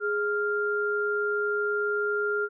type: tone pair together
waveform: sine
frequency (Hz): 415.3 / 1396.9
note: G#4 / F6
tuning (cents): 0 / 0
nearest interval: octave + major sixth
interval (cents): 2100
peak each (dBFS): -27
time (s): 0-2.49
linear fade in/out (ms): 50
effects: none